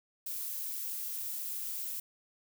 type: noise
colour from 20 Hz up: violet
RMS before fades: -38 dBFS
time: 0.26-2 s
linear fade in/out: 5 ms
effects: none